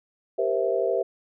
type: chord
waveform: sine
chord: C dominant seventh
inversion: second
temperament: equal with one note detuned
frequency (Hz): 392 / 471 / 523.3 / 659.3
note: G4 / Bb4 / C5 / E5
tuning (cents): 0 / +18 / 0 / 0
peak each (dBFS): -27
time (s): 0.38-1.03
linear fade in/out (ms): 10
effects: none